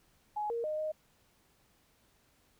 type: tone with pitch steps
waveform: sine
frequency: 840 / 466.4 / 614 / 620 Hz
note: G#5 / A#4 / D#5 / D#5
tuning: +19 / +1 / -23 / -6 cents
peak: -32 dBFS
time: 0.36-0.92 s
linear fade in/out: 10 ms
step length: 140 ms
effects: pink hiss -69 dBFS RMS until 2.59 s